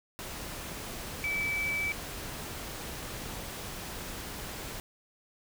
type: tone in noise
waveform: sine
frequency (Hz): 2307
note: D7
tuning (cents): -31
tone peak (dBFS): -29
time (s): 1.24-1.92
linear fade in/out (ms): 0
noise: pink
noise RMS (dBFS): -40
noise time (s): 0.19-4.8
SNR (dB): +8
effects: none